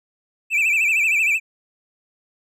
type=tone with vibrato; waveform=triangle; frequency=2486 Hz; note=D#7; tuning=2 cents flat; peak=-14 dBFS; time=0.5-1.4 s; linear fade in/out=50 ms; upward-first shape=sine; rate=13 Hz; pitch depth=130 cents each way; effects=none